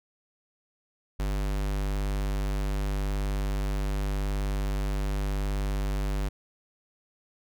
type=tone; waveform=square; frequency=49.57 Hz; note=G1; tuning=20 cents sharp; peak=-27 dBFS; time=1.19-6.29 s; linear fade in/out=10 ms; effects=none